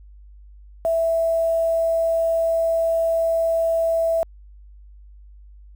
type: tone with quantisation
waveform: sine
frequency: 659.3 Hz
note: E5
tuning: in tune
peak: -17 dBFS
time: 0.85-4.23 s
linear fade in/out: 0 ms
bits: 7
effects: added 50 Hz sine -42 dBFS peak until 5.75 s